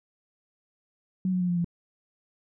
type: tone with pitch steps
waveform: sine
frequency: 186.2 / 182.47 / 178.82 / 175.24 / 171.74 Hz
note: F#3 / F#3 / F3 / F3 / F3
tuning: +11 / -24 / +41 / +6 / -29 cents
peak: -23 dBFS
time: 1.25-1.645 s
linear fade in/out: 2 ms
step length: 79 ms
effects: none